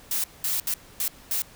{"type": "noise bursts at uneven times", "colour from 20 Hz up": "blue", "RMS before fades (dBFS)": -26, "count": 5, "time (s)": [[0.11, 0.24], [0.44, 0.6], [0.67, 0.74], [1, 1.08], [1.31, 1.42]], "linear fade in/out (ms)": 2, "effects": ["pink hiss -50 dBFS RMS until 1.55 s"]}